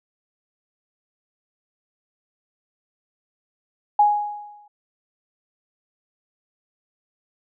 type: tone with exponential decay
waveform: sine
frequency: 830.6 Hz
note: G#5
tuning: in tune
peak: -10 dBFS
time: 3.99-4.68 s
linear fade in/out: 5 ms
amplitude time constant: 150 ms
effects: none